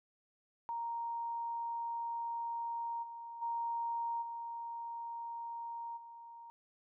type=tone with level steps; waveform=sine; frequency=932.3 Hz; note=A#5; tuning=in tune; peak=-36 / -44 / -34 / -40 / -49 dBFS; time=0.69-6.5 s; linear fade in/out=0 ms; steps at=3.02 / 3.41 / 4.21 / 5.96 s; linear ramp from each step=20 ms; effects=none